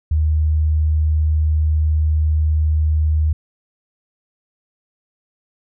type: tone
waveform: sine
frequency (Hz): 77.3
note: D#2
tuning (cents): -11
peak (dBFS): -13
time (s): 0.11-3.33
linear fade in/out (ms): 5
effects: none